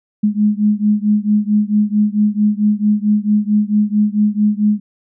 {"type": "beating tone pair", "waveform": "sine", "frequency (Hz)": [207.7, 212.2], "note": ["G#3", "G#3"], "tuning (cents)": [0, 38], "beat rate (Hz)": 4.5, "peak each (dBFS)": [-14, -15], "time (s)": [0.23, 4.8], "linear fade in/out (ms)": 10, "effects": []}